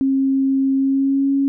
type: tone with pitch glide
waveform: sine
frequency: 269.3 to 275.6 Hz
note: C#4 to C#4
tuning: -50 to -10 cents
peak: -14 dBFS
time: 0.01-1.48 s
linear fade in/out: 0 ms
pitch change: +40 cents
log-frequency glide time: 0.77-1.31 s
effects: none